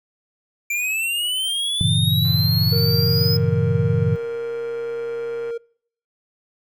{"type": "linear sweep", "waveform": "square", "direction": "up", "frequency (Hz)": [2349, 5100], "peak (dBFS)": -21, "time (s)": [0.7, 3.37], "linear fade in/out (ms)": 5}
{"type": "chord", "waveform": "sine", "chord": "G diminished seventh", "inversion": "none", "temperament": "equal", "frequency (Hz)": [98, 116.54, 138.59, 164.81], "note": ["G2", "Bb2", "Db3", "Fb3"], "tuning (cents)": [0, 0, 0, 0], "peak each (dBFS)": -22, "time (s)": [1.81, 4.16], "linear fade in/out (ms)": 0}
{"type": "click train", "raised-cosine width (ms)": 0.5, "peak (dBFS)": -28, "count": 421, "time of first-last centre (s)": [2.25, 5.506], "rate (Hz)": 129}
{"type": "tone", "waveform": "triangle", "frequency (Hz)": 466.2, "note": "A#4", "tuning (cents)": 0, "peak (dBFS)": -22, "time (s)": [2.72, 5.58], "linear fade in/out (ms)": 10}
{"effects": ["noise-tail reverb RT60 0.6 s tail -25 dB re dry"]}